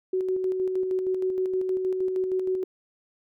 sine tone with tremolo, 373.3 Hz, F#4, 15 cents sharp, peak -22 dBFS, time 0.13-2.64 s, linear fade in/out 5 ms, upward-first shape square, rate 6.4 Hz, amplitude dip 35%, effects none

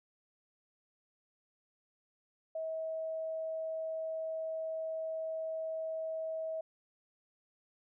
sine tone, 642 Hz, E5, 46 cents flat, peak -35 dBFS, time 2.55-6.61 s, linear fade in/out 5 ms, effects none

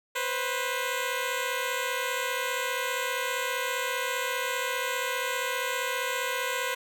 10% pulse tone pair together, 493.9 / 529 Hz, B4 / C5, 0 / +19 cents, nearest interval minor second, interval 119 cents, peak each -22 / -23 dBFS, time 0.15-6.75 s, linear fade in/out 10 ms, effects none

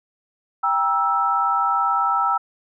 sine chord, E diminished, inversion first, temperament just, 791.1 / 949.3 / 1318.5 Hz, G5 / Bb5 / E6, +16 / +31 / 0 cents, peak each -23 / -24 / -19 dBFS, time 0.63-2.38 s, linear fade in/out 10 ms, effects none

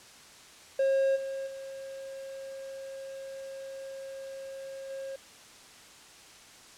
triangle tone with level steps, 540 Hz, C#5, 45 cents flat, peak -21 / -31 / -37 / -34 dBFS, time 0.79-5.16 s, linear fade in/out 5 ms, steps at 1.15 / 1.46 / 4.89 s, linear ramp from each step 20 ms, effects white hiss -52 dBFS RMS until 6.77 s + low-pass 8000 Hz 12 dB/octave

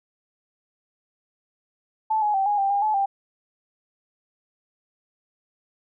sine tone with pitch steps, 873 / 838 / 776 / 826 / 787 / 806 / 859 / 790 Hz, A5 / G#5 / G5 / G#5 / G5 / G5 / A5 / G5, -14 / +15 / -18 / -10 / +7 / +48 / -42 / +13 cents, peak -19 dBFS, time 2.1-3.06 s, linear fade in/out 10 ms, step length 120 ms, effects none

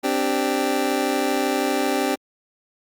25% pulse chord, C suspended second, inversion none, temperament just, 261.6 / 294.3 / 392.4 Hz, C4 / D4 / G4, 0 / +4 / +2 cents, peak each -21 dBFS, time 0.03-2.16 s, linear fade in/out 20 ms, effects Opus 48 kbps

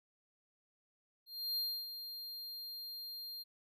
square tone with ADSR envelope, 4200 Hz, C8, 6 cents sharp, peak -34 dBFS, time 1.26-3.44 s, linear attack 310 ms, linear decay 290 ms, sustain -10 dB, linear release 24 ms, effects none

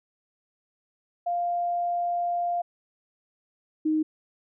sine tone pair in turn, 698.5 / 311.1 Hz, F5 / D#4, 0 / 0 cents, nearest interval octave + major second, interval 1400 cents, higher first, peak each -24 / -21 dBFS, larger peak second, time 1.26-2.62 / 3.85-4.03 s, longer first, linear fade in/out 10 ms, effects none

